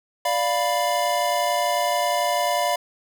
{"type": "chord", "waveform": "square", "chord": "B diminished", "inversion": "first", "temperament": "equal", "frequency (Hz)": [587.3, 698.5, 987.8], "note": ["D5", "F5", "B5"], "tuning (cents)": [0, 0, 0], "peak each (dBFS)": [-26, -24, -26], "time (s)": [0.25, 2.76], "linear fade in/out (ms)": 5, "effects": []}